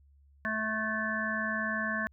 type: harmonic tone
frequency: 218 Hz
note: A3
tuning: 16 cents flat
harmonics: 1 / 3 / 5 / 7 / 8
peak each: -36 / -39 / -38 / -36 / -33 dBFS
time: 0.45-2.07 s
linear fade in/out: 0 ms
effects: added 70 Hz sine -58 dBFS peak until 2.12 s